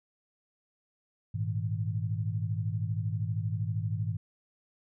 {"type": "chord", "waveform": "sine", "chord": "Ab suspended second", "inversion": "none", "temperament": "equal with one note detuned", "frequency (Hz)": [103.83, 116.54, 159.02], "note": ["Ab2", "Bb2", "Eb3"], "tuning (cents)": [0, 0, 38], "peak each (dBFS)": [-31, -34, -36], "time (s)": [1.34, 4.17], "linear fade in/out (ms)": 10, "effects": []}